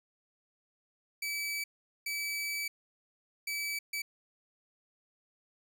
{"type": "tone bursts at uneven times", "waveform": "sawtooth", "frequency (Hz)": 2299, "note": "D7", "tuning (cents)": -37, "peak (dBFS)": -30, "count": 4, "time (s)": [[1.22, 1.64], [2.06, 2.68], [3.47, 3.79], [3.93, 4.02]], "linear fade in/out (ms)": 5, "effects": []}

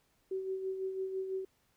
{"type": "tone with tremolo", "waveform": "sine", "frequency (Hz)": 380.4, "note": "F#4", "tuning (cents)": 48, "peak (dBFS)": -32, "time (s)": [0.31, 1.45], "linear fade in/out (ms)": 5, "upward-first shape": "sine", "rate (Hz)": 6, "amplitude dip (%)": 50, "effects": ["pink hiss -73 dBFS RMS until 1.76 s"]}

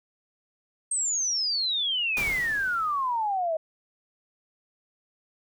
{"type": "exponential sweep", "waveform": "sine", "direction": "down", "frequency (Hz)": [8490, 622.3], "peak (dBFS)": -24, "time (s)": [0.91, 3.57], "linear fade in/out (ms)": 5}
{"type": "noise with exponential decay", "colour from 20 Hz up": "pink", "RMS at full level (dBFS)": -32, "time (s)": [2.17, 3.37], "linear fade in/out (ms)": 0, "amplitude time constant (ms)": 260}
{"effects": []}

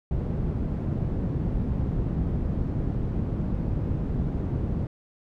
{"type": "low-pass noise", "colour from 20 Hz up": "white", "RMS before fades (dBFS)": -27, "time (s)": [0.11, 4.87], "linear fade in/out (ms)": 2, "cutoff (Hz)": 160, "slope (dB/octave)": 12, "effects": []}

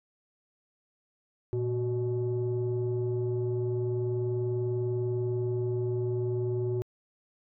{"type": "tone pair together", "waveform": "sine", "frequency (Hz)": [116.54, 370], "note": ["A#2", "F#4"], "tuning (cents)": [0, 0], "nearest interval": "octave + minor sixth", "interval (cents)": 2000, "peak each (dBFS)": -28, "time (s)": [1.53, 6.82], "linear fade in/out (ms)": 0, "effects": ["tanh soft clip ceiling -23 dBFS"]}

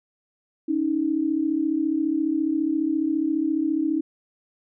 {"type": "tone pair together", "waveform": "sine", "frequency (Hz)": [282.4, 317], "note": ["C#4", "D#4"], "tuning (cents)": [32, 32], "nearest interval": "major second", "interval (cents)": 200, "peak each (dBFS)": [-25, -22], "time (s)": [0.68, 4.01], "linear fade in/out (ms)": 10, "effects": []}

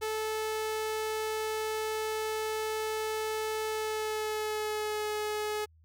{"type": "tone with pitch glide", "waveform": "sawtooth", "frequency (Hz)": [435.3, 423.9], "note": ["A4", "G#4"], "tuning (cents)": [-19, 35], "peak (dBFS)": -27, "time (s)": [0.01, 5.66], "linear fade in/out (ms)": 20, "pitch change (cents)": -46, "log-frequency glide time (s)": [3.67, 5.09], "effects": ["added 80 Hz sine -58 dBFS peak until 5.84 s"]}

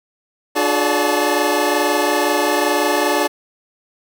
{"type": "tone cluster", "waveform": "25% pulse", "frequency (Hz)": [297.6, 357.6, 423.3, 573, 872], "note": ["D4", "F4", "G#4", "D5", "A5"], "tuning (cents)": [23, 41, 33, -43, -16], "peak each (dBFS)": -18, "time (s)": [0.55, 3.28], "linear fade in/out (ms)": 20, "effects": []}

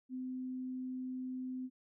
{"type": "tone", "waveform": "sine", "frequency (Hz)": 256.2, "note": "C4", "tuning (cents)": -36, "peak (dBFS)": -38, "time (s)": [0.09, 1.7], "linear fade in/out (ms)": 50, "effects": []}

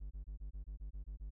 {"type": "tone bursts", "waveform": "triangle", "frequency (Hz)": 49.82, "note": "G1", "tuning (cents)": 29, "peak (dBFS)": -40, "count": 10, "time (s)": [0, 1.307], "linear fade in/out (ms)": 20, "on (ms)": 110, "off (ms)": 23, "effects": []}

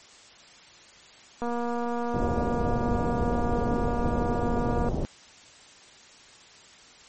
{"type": "click train", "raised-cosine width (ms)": 1, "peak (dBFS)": -18, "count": 826, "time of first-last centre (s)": [1.42, 4.886], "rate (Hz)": 238}
{"type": "low-pass noise", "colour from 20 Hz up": "pink", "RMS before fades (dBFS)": -28, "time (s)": [2.14, 5.05], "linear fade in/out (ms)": 0, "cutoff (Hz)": 680, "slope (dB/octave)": 24}
{"effects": ["white hiss -51 dBFS RMS until 7.08 s", "MP3 32 kbps"]}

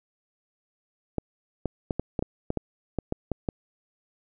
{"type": "clicks", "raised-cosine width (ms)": 2, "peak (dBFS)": -13, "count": 12, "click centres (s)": [1.183, 1.657, 1.908, 1.996, 2.192, 2.225, 2.504, 2.573, 2.987, 3.124, 3.317, 3.488], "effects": []}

